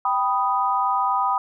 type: chord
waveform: sine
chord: G augmented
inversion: none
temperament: equal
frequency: 784 / 987.8 / 1244.5 Hz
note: G5 / B5 / D#6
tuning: 0 / 0 / 0 cents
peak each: -24 / -22 / -23 dBFS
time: 0.05-1.38 s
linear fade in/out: 2 ms
effects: none

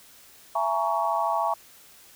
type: chord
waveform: sine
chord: A# half-diminished seventh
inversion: second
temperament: just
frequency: 671.3 / 839.1 / 932.3 / 1118.8 Hz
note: E5 / G#5 / A#5 / C#6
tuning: +31 / +18 / 0 / +16 cents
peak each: -28 dBFS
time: 0.55-1.54 s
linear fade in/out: 5 ms
effects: white hiss -52 dBFS RMS until 2.15 s

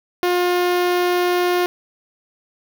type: tone with notch filter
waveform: sawtooth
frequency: 356.1 Hz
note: F4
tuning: 34 cents sharp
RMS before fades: -18 dBFS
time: 0.23-1.66 s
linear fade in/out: 0 ms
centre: 7900 Hz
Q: 0.99
effects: none

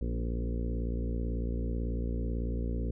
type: harmonic tone with a mistuned harmonic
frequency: 58.1 Hz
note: A#1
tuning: 5 cents flat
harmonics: 1 / 2 / 3 / 4 / 5 / 6 / 7 / 8 / 9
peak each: -31 / -39 / -42 / -40 / -44 / -47 / -46 / -46 / -50 dBFS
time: 0.01-2.91 s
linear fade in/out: 5 ms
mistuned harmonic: 4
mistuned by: +25 cents
effects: none

